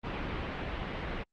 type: low-pass noise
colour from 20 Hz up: pink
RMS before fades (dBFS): -36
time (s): 0.03-1.24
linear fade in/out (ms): 20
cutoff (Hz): 3100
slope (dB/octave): 24
effects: Opus 32 kbps